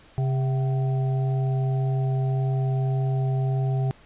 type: harmonic tone with a mistuned harmonic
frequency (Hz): 132.9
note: C3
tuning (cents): +27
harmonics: 1 / 3 / 5 / 6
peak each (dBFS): -21 / -35 / -38 / -38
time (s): 0.18-3.91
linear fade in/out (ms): 0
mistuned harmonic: 6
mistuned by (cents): -71
effects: pink hiss -53 dBFS RMS until 4.05 s + resampled to 8000 Hz